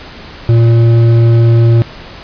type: tone with hard clipping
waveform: triangle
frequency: 116 Hz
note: A#2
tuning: 8 cents flat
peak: -6 dBFS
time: 0.49-1.82 s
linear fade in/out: 0 ms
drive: 12 dB
effects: pink hiss -31 dBFS RMS until 2.23 s + resampled to 11025 Hz